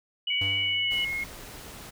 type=tone; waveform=sine; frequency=2948 Hz; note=F#7; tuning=7 cents flat; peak=-26 dBFS; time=0.27-1.05 s; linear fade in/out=5 ms
type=tone with pitch glide; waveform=sine; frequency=2258 to 2159 Hz; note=C#7 to C#7; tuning=+31 to -46 cents; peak=-28 dBFS; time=0.3-1.24 s; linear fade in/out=5 ms; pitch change=-77 cents; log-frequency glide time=0.57-1.01 s
type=tone with exponential decay; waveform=square; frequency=97.9 Hz; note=G2; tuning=2 cents flat; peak=-32 dBFS; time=0.41-1.33 s; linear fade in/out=5 ms; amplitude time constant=200 ms
type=noise; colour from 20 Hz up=pink; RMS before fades=-43 dBFS; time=0.9-1.91 s; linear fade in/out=20 ms
effects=none